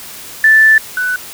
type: tone pair in turn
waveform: sine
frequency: 1760 / 1492 Hz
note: A6 / F#6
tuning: 0 / +14 cents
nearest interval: minor third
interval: 286 cents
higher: first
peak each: -4 / -13 dBFS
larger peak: first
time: 0.44-0.78 / 0.97-1.16 s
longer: first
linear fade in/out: 2 ms
effects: white hiss -31 dBFS RMS until 1.33 s